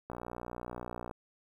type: click train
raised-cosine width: 1 ms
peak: -26 dBFS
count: 62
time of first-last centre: 0.1-1.112 s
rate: 60.3 Hz
effects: 10-bit